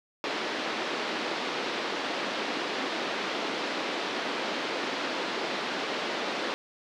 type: band-pass noise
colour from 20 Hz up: pink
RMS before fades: -32 dBFS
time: 0.24-6.54 s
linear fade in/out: 0 ms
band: 260 to 4500 Hz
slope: 24 dB/octave
effects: none